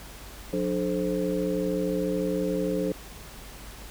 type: tone cluster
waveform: sine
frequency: 180.7 / 296.7 / 429.5 / 523 Hz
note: F#3 / D4 / A4 / C5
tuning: -41 / +18 / -42 / -1 cents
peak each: -30 dBFS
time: 0.53-2.92 s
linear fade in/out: 2 ms
effects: added 50 Hz sine -45 dBFS peak until 3.9 s + pink hiss -45 dBFS RMS until 3.9 s